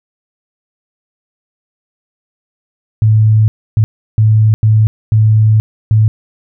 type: tone bursts at uneven times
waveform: sine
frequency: 108.8 Hz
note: A2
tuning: 19 cents flat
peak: -5 dBFS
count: 6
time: 3.02-3.48 / 3.77-3.84 / 4.18-4.54 / 4.63-4.87 / 5.12-5.6 / 5.91-6.08 s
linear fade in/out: 0 ms
effects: none